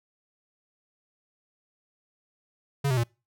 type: tone with pitch steps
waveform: square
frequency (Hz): 140 / 128.38 / 117.73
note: C#3 / C3 / A#2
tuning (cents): +18 / -32 / +18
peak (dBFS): -23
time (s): 2.84-3.038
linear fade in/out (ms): 10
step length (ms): 66
effects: noise-tail reverb RT60 0.3 s tail -26 dB re dry